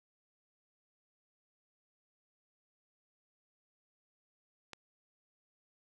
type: click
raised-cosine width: 0.2 ms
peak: -27 dBFS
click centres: 4.733 s
effects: none